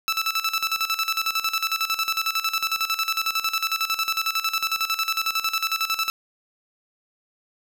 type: tone with tremolo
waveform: 15% pulse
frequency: 1318.5 Hz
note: E6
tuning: in tune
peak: -14 dBFS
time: 0.08-6.1 s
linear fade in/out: 0 ms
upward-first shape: square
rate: 11 Hz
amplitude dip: 75%
effects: none